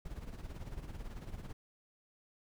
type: noise with tremolo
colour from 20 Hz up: brown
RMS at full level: -42 dBFS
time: 0.05-1.53 s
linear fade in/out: 5 ms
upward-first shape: sine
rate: 18 Hz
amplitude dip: 65%
effects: none